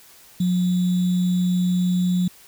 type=tone with sample-and-hold; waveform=sine; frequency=180.3 Hz; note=F#3; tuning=45 cents flat; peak=-17 dBFS; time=0.4-2.28 s; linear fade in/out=5 ms; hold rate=3675 Hz; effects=white hiss -49 dBFS RMS until 2.47 s